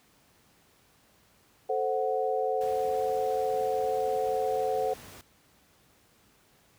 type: chord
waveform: sine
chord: F# diminished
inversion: first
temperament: equal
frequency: 440 / 523.3 / 740 Hz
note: A4 / C5 / F#5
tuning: 0 / 0 / 0 cents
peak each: -30 dBFS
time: 1.69-4.94 s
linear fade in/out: 10 ms
type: noise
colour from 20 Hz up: pink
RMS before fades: -48 dBFS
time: 2.61-5.21 s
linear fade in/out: 0 ms
effects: pink hiss -63 dBFS RMS until 6.78 s + high-pass 60 Hz 12 dB/octave